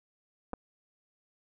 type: clicks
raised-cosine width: 1 ms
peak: -23 dBFS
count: 2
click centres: 0.533 / 0.537 s
effects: none